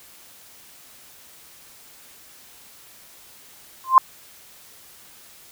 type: tone with exponential growth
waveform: sine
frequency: 1046.5 Hz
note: C6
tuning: in tune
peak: -3 dBFS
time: 3.84-3.98 s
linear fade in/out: 1 ms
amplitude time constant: 30 ms
effects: white hiss -48 dBFS RMS until 5.51 s